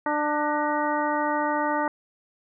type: harmonic tone with a mistuned harmonic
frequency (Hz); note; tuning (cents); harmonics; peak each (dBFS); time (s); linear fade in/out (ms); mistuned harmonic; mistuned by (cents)
297.7; D4; +24; 1 / 2 / 3 / 4 / 5 / 6; -29 / -29 / -26 / -31 / -33 / -34; 0.06-1.88; 2; 6; +100
effects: none